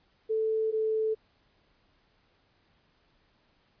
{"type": "tone pair in turn", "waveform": "sine", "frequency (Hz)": [440, 438], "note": ["A4", "A4"], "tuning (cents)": [0, -8], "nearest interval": "unison", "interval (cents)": 8, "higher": "first", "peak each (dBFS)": [-25, -25], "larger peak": "neither", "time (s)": [[0.29, 0.72], [0.72, 1.15]], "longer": "neither", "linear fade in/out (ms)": 20, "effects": ["pink hiss -68 dBFS RMS until 3.8 s", "resampled to 11025 Hz"]}